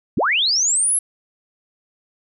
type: linear sweep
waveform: sine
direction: up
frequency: 95.9 to 11150 Hz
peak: -15 dBFS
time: 0.17-0.99 s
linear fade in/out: 5 ms
effects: none